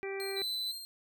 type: harmonic tone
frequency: 391 Hz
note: G4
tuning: 4 cents flat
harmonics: 1 / 2 / 3 / 4 / 5 / 6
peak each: -36 / -47 / -53 / -50 / -46 / -44 dBFS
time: 0.03-0.42 s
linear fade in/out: 0 ms
type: tone with tremolo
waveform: sawtooth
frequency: 4186 Hz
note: C8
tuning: in tune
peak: -37 dBFS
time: 0.2-0.85 s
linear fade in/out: 0 ms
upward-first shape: square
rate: 4.3 Hz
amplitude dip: 30%
type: tone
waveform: triangle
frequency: 3993 Hz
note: B7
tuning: 18 cents sharp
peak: -32 dBFS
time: 0.36-0.72 s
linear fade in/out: 10 ms
effects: none